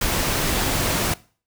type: noise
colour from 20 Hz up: pink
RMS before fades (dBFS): -22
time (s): 0.01-1.14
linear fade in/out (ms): 5
effects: noise-tail reverb RT60 0.4 s tail -20 dB re dry